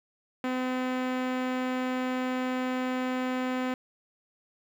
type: tone with low-pass filter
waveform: sawtooth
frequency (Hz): 255.1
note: C4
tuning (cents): -44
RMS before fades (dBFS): -30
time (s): 0.44-3.74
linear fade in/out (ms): 2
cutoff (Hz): 2500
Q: 1.1
effects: 9-bit